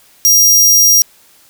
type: tone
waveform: sawtooth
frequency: 5700 Hz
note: F8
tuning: 34 cents sharp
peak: -3 dBFS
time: 0.25-1.02 s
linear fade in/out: 0 ms
effects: white hiss -47 dBFS RMS until 1.49 s